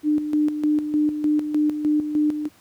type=tone with tremolo; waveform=sine; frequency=300.8 Hz; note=D4; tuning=42 cents sharp; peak=-16 dBFS; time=0.03-2.49 s; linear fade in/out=50 ms; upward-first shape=square; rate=3.3 Hz; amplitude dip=60%; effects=pink hiss -55 dBFS RMS until 2.6 s + high-pass 60 Hz 12 dB/octave